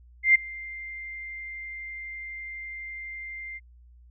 sine tone with ADSR envelope, 2096 Hz, C7, 2 cents sharp, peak -12 dBFS, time 0.23-3.6 s, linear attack 120 ms, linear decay 10 ms, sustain -23 dB, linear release 35 ms, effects added 60 Hz sine -50 dBFS peak until 4.1 s

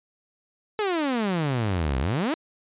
sawtooth exponential two-way sweep, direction down then up, 439.6 to 61.74 to 342 Hz, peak -19 dBFS, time 0.79-2.34 s, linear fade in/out 0 ms, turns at 1.99 s, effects resampled to 8000 Hz

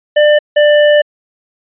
square tone pair in turn, 596 / 592.6 Hz, D5 / D5, +25 / +15 cents, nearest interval unison, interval 10 cents, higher first, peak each -6 dBFS, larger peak neither, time 0.16-0.39 / 0.56-1.02 s, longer second, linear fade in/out 10 ms, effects resampled to 8000 Hz

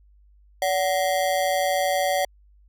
square ring-modulated tone, 659.3 Hz, E5, in tune, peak -18 dBFS, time 0.62-2.25 s, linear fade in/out 2 ms, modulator 86.3 Hz, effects added 50 Hz sine -52 dBFS peak until 2.68 s

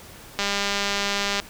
click train, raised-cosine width 0.2 ms, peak -7 dBFS, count 204, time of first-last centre 0.39-1.4 s, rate 201 Hz, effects pink hiss -44 dBFS RMS until 1.49 s

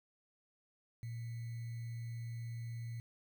sine tone with sample-and-hold, 116.54 Hz, A#2, in tune, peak -40 dBFS, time 1.03-3 s, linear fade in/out 0 ms, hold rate 2100 Hz, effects none

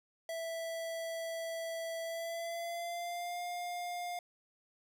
square tone with pitch glide, 659.3 to 706.6 Hz, E5 to F5, 0 to +20 cents, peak -38 dBFS, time 0.29-4.19 s, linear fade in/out 2 ms, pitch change +120 cents, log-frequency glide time 2.02-3.41 s, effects none

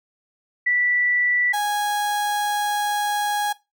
sine / 35% pulse tone pair in turn, 1964 / 827.8 Hz, B6 / G#5, -10 / -6 cents, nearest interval octave + minor third, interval 1496 cents, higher first, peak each -17 / -19 dBFS, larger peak first, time 0.66-1.53 / 1.53-3.53 s, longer second, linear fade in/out 10 ms, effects noise-tail reverb RT60 0.2 s tail -17 dB re dry

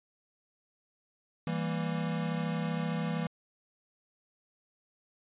square chord, E diminished, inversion none, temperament equal with one note detuned, 164.81 / 197.82 / 233.1 Hz, E3 / G3 / Bb3, 0 / +16 / 0 cents, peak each -33 / -38 / -38 dBFS, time 1.47-3.27 s, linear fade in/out 2 ms, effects resampled to 8000 Hz

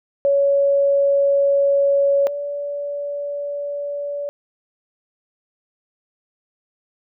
sine tone pair in turn, 560 / 574.1 Hz, C#5 / D5, +18 / -39 cents, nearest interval unison, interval 43 cents, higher second, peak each -13 / -23 dBFS, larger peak first, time 0.25-2.27 / 2.27-4.29 s, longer neither, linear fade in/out 0 ms, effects none

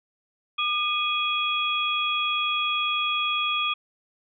sine tone cluster, 1208 / 2490 / 3330 Hz, D6 / D#7 / G#7, +48 / +1 / +4 cents, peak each -27 dBFS, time 0.58-3.74 s, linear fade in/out 10 ms, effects none

